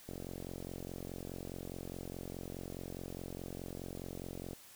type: click train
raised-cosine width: 2 ms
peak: -30 dBFS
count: 200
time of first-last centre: 0.09-4.532 s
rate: 44.8 Hz
effects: white hiss -57 dBFS RMS until 4.75 s